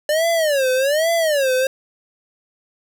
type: tone with vibrato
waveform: square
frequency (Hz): 587.3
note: D5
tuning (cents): 0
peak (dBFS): -16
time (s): 0.09-1.67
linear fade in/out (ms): 2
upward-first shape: sine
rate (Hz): 1.2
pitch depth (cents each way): 240
effects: none